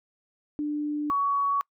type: tone pair in turn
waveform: sine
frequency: 296.8 / 1124.1 Hz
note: D4 / C#6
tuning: +18 / +24 cents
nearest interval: octave + major seventh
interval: 2306 cents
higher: second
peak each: -26 / -22 dBFS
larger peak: second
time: 0.59-1.1 / 1.1-1.61 s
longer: neither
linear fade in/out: 0 ms
effects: noise-tail reverb RT60 0.1 s tail -26 dB re dry